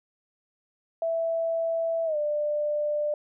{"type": "tone with pitch glide", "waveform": "sine", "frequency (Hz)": [660, 594.8], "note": ["E5", "D5"], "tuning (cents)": [2, 22], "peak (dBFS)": -24, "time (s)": [1.02, 3.14], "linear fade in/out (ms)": 2, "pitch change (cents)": -180, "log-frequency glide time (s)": [2.05, 2.17], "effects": []}